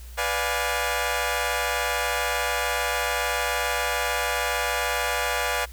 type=chord; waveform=15% pulse; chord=B diminished seventh; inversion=none; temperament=equal with one note detuned; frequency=493.9 / 587.3 / 707.4 / 830.6 Hz; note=B4 / D5 / F5 / Ab5; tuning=0 / 0 / +22 / 0 cents; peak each=-23 dBFS; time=0.17-5.66 s; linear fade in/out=20 ms; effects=added 60 Hz sine -38 dBFS peak until 5.72 s + white hiss -50 dBFS RMS until 5.72 s